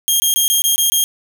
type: tone bursts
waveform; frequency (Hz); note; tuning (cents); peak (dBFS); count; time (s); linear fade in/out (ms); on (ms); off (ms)
10% pulse; 3227; G7; +50; -4; 7; 0.08-1.04; 0; 120; 20
effects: none